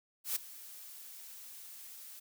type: noise with ADSR envelope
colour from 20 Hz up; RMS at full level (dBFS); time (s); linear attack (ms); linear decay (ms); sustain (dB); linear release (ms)
blue; -32; 0.24-2.2; 120; 8; -18; 12
effects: none